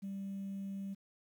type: tone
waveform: sine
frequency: 196 Hz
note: G3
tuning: in tune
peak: -37 dBFS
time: 0.02-0.95 s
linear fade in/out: 20 ms
effects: tanh soft clip ceiling -36 dBFS + 11-bit